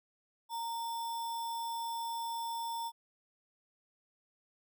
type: tone with sample-and-hold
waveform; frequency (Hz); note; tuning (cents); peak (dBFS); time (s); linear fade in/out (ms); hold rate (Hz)
sine; 924; A#5; -16; -35; 0.49-2.92; 50; 4410
effects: none